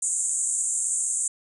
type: band-pass noise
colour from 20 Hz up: pink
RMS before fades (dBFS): -26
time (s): 0.02-1.28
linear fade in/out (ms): 5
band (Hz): 6900 to 9200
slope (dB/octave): 96
effects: none